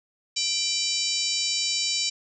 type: harmonic tone with a mistuned harmonic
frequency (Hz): 784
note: G5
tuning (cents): 0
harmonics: 3 / 4 / 5 / 6 / 7 / 8 / 9 / 10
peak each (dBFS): -35 / -34 / -30 / -30 / -29 / -37 / -31 / -41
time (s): 0.36-2.1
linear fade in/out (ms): 10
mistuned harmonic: 4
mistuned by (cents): -63
effects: none